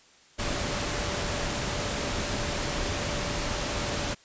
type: tone in noise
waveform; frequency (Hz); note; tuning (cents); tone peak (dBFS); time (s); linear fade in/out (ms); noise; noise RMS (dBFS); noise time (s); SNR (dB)
sine; 583; D5; -13; -39; 0.38-4.15; 20; pink; -30; 0.38-4.15; -12
effects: white hiss -57 dBFS RMS until 4.24 s + resampled to 16000 Hz